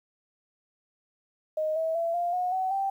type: tone with pitch steps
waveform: sine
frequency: 622 / 646.2 / 671.3 / 697.4 / 724.5 / 752.6 / 781.9 Hz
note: D#5 / E5 / E5 / F5 / F#5 / F#5 / G5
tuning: -1 / -35 / +31 / -3 / -37 / +29 / -5 cents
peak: -25 dBFS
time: 1.57-2.9 s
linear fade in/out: 5 ms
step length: 190 ms
effects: 10-bit